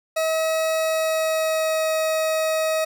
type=tone with pitch glide; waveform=40% pulse; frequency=640 to 634.1 Hz; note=D#5 to D#5; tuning=+49 to +33 cents; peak=-19 dBFS; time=0.16-2.85 s; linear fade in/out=10 ms; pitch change=-16 cents; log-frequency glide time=0.75-1.91 s; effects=none